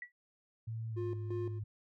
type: tone with exponential decay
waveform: sine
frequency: 1948 Hz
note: B6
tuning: 24 cents flat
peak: -38 dBFS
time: 0.02-0.12 s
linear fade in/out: 2 ms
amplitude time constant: 21 ms
type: tone with pitch glide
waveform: sine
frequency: 112.8 to 105.25 Hz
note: A2 to G#2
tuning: +44 to +24 cents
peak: -37 dBFS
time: 0.67-1.64 s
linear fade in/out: 10 ms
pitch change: -120 cents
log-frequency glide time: 0.9-1 s
type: tone with tremolo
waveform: triangle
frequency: 353.8 Hz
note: F4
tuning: 23 cents sharp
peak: -34 dBFS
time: 0.96-1.6 s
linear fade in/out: 20 ms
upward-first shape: square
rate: 2.9 Hz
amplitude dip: 75%
effects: none